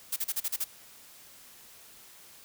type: noise bursts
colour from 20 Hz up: blue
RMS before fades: -30 dBFS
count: 7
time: 0.12-0.644 s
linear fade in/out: 10 ms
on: 44 ms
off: 36 ms
effects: white hiss -53 dBFS RMS until 2.44 s